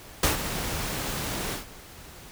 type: noise with ADSR envelope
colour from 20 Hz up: pink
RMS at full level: -20 dBFS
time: 0.23-1.66 s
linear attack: 4 ms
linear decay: 130 ms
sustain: -11 dB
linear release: 140 ms
effects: pink hiss -46 dBFS RMS until 2.31 s